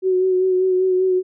sine tone with vibrato, 371.6 Hz, F#4, 7 cents sharp, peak -14 dBFS, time 0.02-1.23 s, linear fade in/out 50 ms, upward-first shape sine, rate 5.1 Hz, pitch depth 25 cents each way, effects none

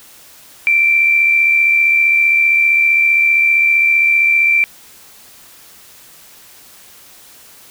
sine tone with amplitude modulation, 2349 Hz, D7, in tune, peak -7 dBFS, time 0.67-4.64 s, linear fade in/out 0 ms, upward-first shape sine, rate 75.3 Hz, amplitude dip 40%, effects white hiss -42 dBFS RMS until 7.7 s

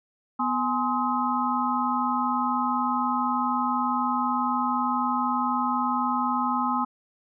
sine tone cluster, 247.8 / 838 / 1044 / 1268 Hz, B3 / G#5 / C6 / D#6, +6 / +15 / -4 / +32 cents, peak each -28 dBFS, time 0.39-6.85 s, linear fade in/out 10 ms, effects none

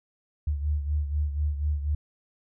sine beating tone pair, 73.4 / 77.5 Hz, D2 / D#2, 0 / -6 cents, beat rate 4.1 Hz, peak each -25 / -32 dBFS, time 0.47-1.95 s, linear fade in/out 5 ms, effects none

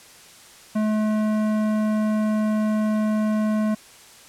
sine tone with tanh clipping, 214.6 Hz, A3, 43 cents flat, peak -21 dBFS, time 0.75-3.75 s, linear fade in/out 10 ms, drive 15 dB, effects white hiss -47 dBFS RMS until 4.28 s + low-pass 10000 Hz 12 dB/octave

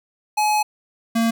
square tone pair in turn, 847 / 228.5 Hz, G#5 / A#3, +34 / -34 cents, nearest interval octave + major seventh, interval 2268 cents, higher first, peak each -17 dBFS, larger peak neither, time 0.37-0.63 / 1.15-1.31 s, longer first, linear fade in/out 10 ms, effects none

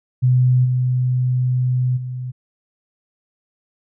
sine tone with level steps, 126.3 Hz, B2, 39 cents sharp, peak -11 / -15 / -24 dBFS, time 0.22-2.32 s, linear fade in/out 20 ms, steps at 0.64 / 1.96 s, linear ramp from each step 20 ms, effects none

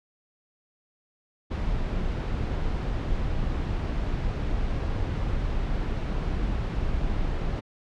brown noise, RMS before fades -27 dBFS, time 1.5-7.61 s, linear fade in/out 20 ms, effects low-pass 4000 Hz 12 dB/octave

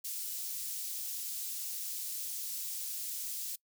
white high-pass noise, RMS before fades -39 dBFS, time 0.04-3.56 s, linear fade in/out 10 ms, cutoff 5100 Hz, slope 12 dB/octave, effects noise-tail reverb RT60 0.1 s tail -23 dB re dry

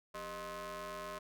sawtooth ring-modulated tone, 220 Hz, A3, in tune, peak -35 dBFS, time 0.14-1.19 s, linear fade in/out 10 ms, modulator 836 Hz, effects none

